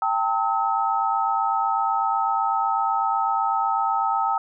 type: tone cluster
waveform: sine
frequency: 789 / 897 / 1284 Hz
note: G5 / A5 / E6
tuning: +11 / +33 / -46 cents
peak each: -24 dBFS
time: 0.02-4.38 s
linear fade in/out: 2 ms
effects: none